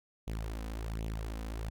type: tone with flanger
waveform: sawtooth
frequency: 54.8 Hz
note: A1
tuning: 6 cents flat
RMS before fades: -38 dBFS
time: 0.27-1.7 s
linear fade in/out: 10 ms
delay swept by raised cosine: 0.3 to 4 ms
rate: 1.3 Hz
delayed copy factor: +0.7
effects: none